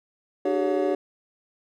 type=tone cluster; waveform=triangle; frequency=298.6 / 381.1 / 415.2 / 562 / 719 Hz; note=D4 / G4 / G#4 / C#5 / F#5; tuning=+29 / -49 / 0 / +24 / -50 cents; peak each=-26 / -23 / -28 / -25 / -31 dBFS; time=0.45-0.95 s; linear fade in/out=5 ms; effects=none